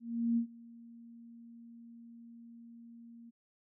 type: tone with ADSR envelope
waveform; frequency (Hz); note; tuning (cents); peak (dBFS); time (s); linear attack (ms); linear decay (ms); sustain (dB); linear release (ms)
sine; 233.1; A#3; 0; -26; 0-3.31; 370; 95; -24; 21
effects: none